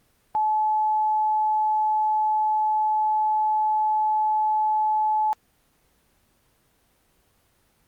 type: tone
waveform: sine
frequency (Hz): 860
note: A5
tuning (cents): -40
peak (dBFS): -19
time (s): 0.35-5.33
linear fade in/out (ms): 0
effects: pink hiss -64 dBFS RMS until 7.87 s + Opus 24 kbps